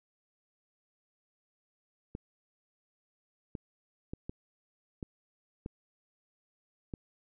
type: clicks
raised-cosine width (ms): 3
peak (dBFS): -25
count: 7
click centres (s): 2.151 / 3.552 / 4.135 / 4.295 / 5.028 / 5.661 / 6.938
effects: none

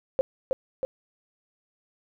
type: tone with echo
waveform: sine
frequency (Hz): 528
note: C5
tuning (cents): +16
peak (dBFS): -18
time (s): 0.19-0.21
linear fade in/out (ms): 0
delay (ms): 320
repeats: 2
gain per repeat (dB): -3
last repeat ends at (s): 0.85
effects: none

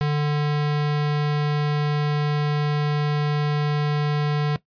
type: tone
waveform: square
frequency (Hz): 148.1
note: D3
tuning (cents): +15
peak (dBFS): -20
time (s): 0.01-4.56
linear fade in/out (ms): 0
effects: noise-tail reverb RT60 0.1 s tail -17 dB re dry + resampled to 11025 Hz

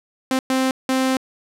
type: tone bursts at uneven times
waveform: sawtooth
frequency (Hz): 261.6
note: C4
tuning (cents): 0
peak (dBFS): -13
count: 3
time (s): 0.31-0.39 / 0.5-0.71 / 0.89-1.17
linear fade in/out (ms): 2
effects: low-pass 12000 Hz 12 dB/octave

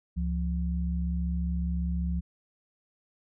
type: tone pair together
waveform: sine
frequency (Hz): 69.29 / 174.61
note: C#2 / F3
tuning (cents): 0 / 0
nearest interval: octave + major third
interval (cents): 1600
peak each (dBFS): -28 / -31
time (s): 0.16-2.21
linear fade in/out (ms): 20
effects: none

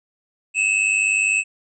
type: tone pair together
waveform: square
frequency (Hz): 2562 / 2662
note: E7 / E7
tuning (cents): -50 / +16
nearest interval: minor second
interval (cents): 66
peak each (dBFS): -20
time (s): 0.54-1.44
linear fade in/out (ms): 50
effects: resampled to 24000 Hz

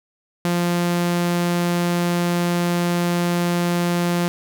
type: tone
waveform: sawtooth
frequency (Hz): 174.1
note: F3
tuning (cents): -5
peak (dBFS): -14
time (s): 0.45-4.28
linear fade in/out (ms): 0
effects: none

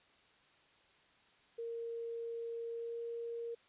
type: tone with pitch glide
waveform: sine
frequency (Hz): 463.4 to 466.4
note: A#4 to A#4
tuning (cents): -10 to +1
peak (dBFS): -39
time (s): 1.58-3.55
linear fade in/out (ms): 10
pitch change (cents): +11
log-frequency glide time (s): 2.72-2.99
effects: white hiss -67 dBFS RMS until 3.68 s + resampled to 8000 Hz

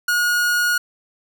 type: tone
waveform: 45% pulse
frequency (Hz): 1442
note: F#6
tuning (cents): -45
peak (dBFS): -16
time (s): 0.08-0.78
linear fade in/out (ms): 5
effects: none

